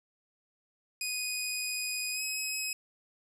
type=tone with pitch glide; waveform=15% pulse; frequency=2489 to 2549 Hz; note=D#7 to D#7; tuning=0 to +41 cents; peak=-25 dBFS; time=1.01-2.73 s; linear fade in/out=2 ms; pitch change=+41 cents; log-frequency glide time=2.12-2.22 s; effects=none